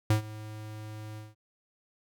square tone with ADSR envelope, 107.6 Hz, A2, 38 cents flat, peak -20 dBFS, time 0.1-1.35 s, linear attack 4 ms, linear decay 110 ms, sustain -20 dB, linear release 180 ms, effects none

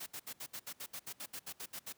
white noise bursts, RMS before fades -44 dBFS, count 15, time 0-1.927 s, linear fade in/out 10 ms, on 65 ms, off 68 ms, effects pink hiss -69 dBFS RMS until 1.97 s + high-pass 100 Hz 12 dB/octave

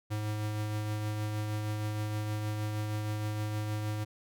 square tone with tremolo, 106.3 Hz, G#2, 41 cents sharp, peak -31 dBFS, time 0.1-4.05 s, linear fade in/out 20 ms, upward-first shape triangle, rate 6.4 Hz, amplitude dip 30%, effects none

